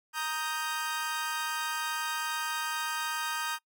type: chord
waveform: sawtooth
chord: Eb major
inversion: second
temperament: equal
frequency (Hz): 932.3 / 1244.5 / 1568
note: Bb5 / Eb6 / G6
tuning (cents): 0 / 0 / 0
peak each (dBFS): -32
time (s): 0.13-3.59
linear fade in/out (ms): 50
effects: noise-tail reverb RT60 0.1 s tail -23 dB re dry